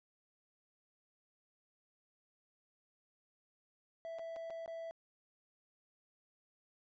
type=tone with dropouts; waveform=triangle; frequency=660 Hz; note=E5; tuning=2 cents sharp; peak=-40 dBFS; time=4.05-4.91 s; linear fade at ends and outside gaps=0 ms; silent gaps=4.186-4.193 / 4.361-4.365 / 4.5-4.505 / 4.66-4.678 s; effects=resampled to 16000 Hz